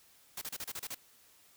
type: noise bursts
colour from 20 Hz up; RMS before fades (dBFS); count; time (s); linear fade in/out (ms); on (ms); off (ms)
white; -40; 8; 0.37-0.947; 5; 45; 31
effects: white hiss -63 dBFS RMS until 1.56 s